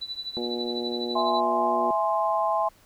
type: tone with tremolo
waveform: sine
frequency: 3969 Hz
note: B7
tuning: 8 cents sharp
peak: -28 dBFS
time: 0.01-1.41 s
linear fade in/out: 10 ms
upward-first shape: triangle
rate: 12 Hz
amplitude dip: 90%
type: harmonic tone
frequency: 120 Hz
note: B2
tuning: 49 cents flat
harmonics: 2 / 3 / 4 / 5 / 6 / 7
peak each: -33 / -31 / -35 / -41 / -42 / -43 dBFS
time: 0.37-1.91 s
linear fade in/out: 0 ms
type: chord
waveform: sine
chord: E augmented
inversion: none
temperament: equal with one note detuned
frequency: 659.3 / 836.4 / 1046.5 Hz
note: E5 / G#5 / B#5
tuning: 0 / +12 / 0 cents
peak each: -26 dBFS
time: 1.15-2.69 s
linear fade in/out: 10 ms
effects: pink hiss -58 dBFS RMS until 2.85 s